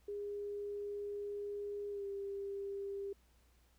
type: tone with pitch glide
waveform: sine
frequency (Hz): 408.3 to 397.4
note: G#4 to G4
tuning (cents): -29 to +24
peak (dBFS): -39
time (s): 0.08-3.13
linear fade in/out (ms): 5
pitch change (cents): -47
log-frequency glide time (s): 1.9-2.05
effects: added 60 Hz sine -67 dBFS peak until 3.78 s + pink hiss -73 dBFS RMS until 3.78 s